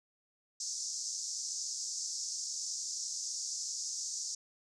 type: band-pass noise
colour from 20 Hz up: white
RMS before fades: -39 dBFS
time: 0.6-4.35 s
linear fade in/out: 5 ms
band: 5100 to 7100 Hz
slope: 48 dB/octave
effects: none